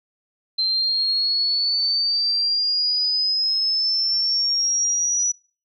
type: exponential sweep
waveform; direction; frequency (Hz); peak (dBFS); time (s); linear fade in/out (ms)
sine; up; 4112 to 5900; -18; 0.58-5.32; 10
effects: noise-tail reverb RT60 0.4 s tail -26 dB re dry